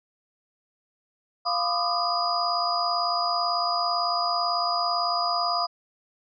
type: tone cluster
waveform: sine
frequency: 696 / 1013 / 1183 / 1241 / 4908 Hz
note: F5 / B5 / D6 / D#6 / D#8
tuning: -6 / +44 / +12 / -5 / -25 cents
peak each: -27 / -31 / -31 / -30 / -28 dBFS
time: 1.45-5.67 s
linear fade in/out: 20 ms
effects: none